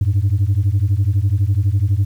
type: beating tone pair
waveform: sine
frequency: 93.4 / 105.4 Hz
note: F#2 / G#2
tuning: +17 / +26 cents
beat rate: 12 Hz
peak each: -14 dBFS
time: 0.01-2.05 s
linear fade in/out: 5 ms
effects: tanh soft clip ceiling -10 dBFS + 8-bit